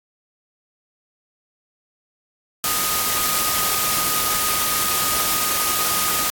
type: tone in noise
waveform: sine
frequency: 1244.5 Hz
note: D#6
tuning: in tune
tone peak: -27 dBFS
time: 2.64-6.3 s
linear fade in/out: 0 ms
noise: white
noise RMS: -21 dBFS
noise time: 2.64-6.3 s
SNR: -9 dB
effects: AAC 64 kbps